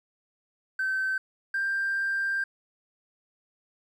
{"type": "tone pair in turn", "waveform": "triangle", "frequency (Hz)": [1541, 1584.3], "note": ["G6", "G6"], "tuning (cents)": [-30, 18], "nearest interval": "unison", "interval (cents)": 48, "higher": "second", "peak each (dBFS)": -22, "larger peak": "neither", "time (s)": [[0.79, 1.18], [1.54, 2.44]], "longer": "second", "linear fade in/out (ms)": 5, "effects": ["tanh soft clip ceiling -22 dBFS"]}